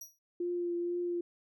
sawtooth tone with exponential decay, 5770 Hz, F#8, 44 cents flat, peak -38 dBFS, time 0.01-0.19 s, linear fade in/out 5 ms, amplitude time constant 38 ms
sine tone with vibrato, 348.6 Hz, F4, 3 cents flat, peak -31 dBFS, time 0.4-1.21 s, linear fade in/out 5 ms, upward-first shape triangle, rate 2.1 Hz, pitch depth 19 cents each way
effects none

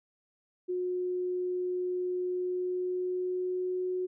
sine tone with pitch glide, 362.2 to 366.4 Hz, F#4 to F#4, -37 to -17 cents, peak -29 dBFS, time 0.68-4.07 s, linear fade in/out 20 ms, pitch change +20 cents, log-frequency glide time 2.27-3.86 s, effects none

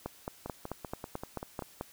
two click trains, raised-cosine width 1 ms, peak -24 / -21 dBFS, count 7 / 9, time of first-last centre 0.46-1.623 / 0.06-1.811 s, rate 5.16 / 4.57 Hz, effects white hiss -57 dBFS RMS until 1.92 s

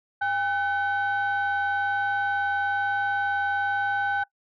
sine tone pair together, 805 / 1516.1 Hz, G5 / F#6, +46 / +42 cents, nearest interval major seventh, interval 1096 cents, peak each -24 dBFS, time 0.21-4.24 s, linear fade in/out 10 ms, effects noise-tail reverb RT60 0.1 s tail -21 dB re dry + tanh soft clip ceiling -19 dBFS

